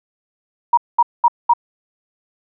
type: tone bursts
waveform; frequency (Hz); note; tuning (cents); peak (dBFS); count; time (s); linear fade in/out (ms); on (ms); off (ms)
sine; 949; A#5; +31; -8; 4; 0.73-1.536; 5; 44; 210
effects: none